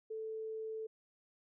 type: tone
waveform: sine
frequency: 440.2 Hz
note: A4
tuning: 1 cent sharp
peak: -39 dBFS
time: 0.1-0.87 s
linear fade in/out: 10 ms
effects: none

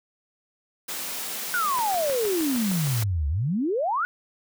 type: high-pass noise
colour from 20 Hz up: white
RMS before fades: -32 dBFS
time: 0.88-3.04 s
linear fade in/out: 10 ms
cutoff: 160 Hz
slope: 48 dB/octave
type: exponential two-way sweep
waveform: sine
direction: down then up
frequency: 1504 to 68.7 to 1504 Hz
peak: -22 dBFS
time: 1.54-4.05 s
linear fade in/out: 0 ms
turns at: 3.28 s
type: click train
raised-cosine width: 0.5 ms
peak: -20 dBFS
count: 9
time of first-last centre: 1.79-3.025 s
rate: 6.48 Hz
effects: none

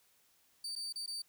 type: tone with dropouts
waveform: 35% pulse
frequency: 4611 Hz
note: D8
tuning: 33 cents flat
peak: -37 dBFS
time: 0.64-1.22 s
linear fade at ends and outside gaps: 5 ms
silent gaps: 0.754-0.761 / 0.926-0.957 / 1.062-1.076 s
effects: white hiss -70 dBFS RMS until 1.28 s

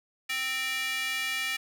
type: tone with high-pass filter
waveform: square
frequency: 261.6 Hz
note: C4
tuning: in tune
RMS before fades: -31 dBFS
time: 0.29-1.57 s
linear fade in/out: 10 ms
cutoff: 2200 Hz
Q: 3.1
effects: 9-bit

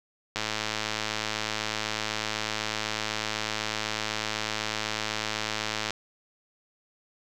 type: click train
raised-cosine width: 0.2 ms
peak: -11 dBFS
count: 600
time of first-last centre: 0.36-5.906 s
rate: 108 Hz
effects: none

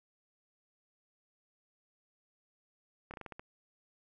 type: slowing click train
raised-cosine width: 0.5 ms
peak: -29 dBFS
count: 7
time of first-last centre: 3.11-3.395 s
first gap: 28 ms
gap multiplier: 1.21
effects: none

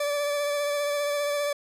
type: tone with vibrato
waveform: 40% pulse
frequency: 580 Hz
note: D5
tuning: 22 cents flat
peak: -24 dBFS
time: 0-1.53 s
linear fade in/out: 5 ms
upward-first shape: sine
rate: 15 Hz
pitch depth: 19 cents each way
effects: resampled to 32000 Hz

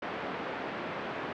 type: band-pass noise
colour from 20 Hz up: pink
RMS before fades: -37 dBFS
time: 0.02-1.33 s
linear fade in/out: 5 ms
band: 260 to 2100 Hz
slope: 12 dB/octave
effects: low-pass 4000 Hz 12 dB/octave

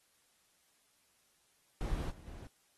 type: noise with level steps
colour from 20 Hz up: brown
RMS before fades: -37 / -53 / -48 dBFS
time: 1.81-2.47 s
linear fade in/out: 0 ms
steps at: 2.1 / 2.26 s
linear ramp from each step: 10 ms
effects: white hiss -72 dBFS RMS until 2.77 s + AAC 32 kbps

